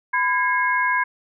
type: tone cluster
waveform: sine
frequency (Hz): 1005 / 1638 / 2160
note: B5 / G#6 / C#7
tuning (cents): +30 / -24 / -45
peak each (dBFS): -21 / -21 / -25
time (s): 0.13-1.04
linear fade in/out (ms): 10
effects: none